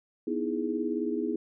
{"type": "chord", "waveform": "sine", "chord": "E major seventh", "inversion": "second", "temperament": "equal", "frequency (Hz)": [246.9, 311.1, 329.6, 415.3], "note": ["B3", "D#4", "E4", "G#4"], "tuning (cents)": [0, 0, 0, 0], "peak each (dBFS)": -33, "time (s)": [0.27, 1.36], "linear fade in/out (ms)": 5, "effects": []}